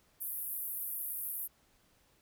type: band-pass noise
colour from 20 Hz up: white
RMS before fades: -39 dBFS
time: 0.2-1.48 s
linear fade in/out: 20 ms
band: 11000 to 15000 Hz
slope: 48 dB/octave
effects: pink hiss -69 dBFS RMS until 2.21 s